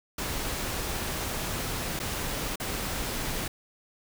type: noise with dropouts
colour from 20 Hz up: pink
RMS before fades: -32 dBFS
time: 0.18-3.48 s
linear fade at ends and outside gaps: 5 ms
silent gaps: 1.992-1.999 / 2.558-2.599 s
effects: none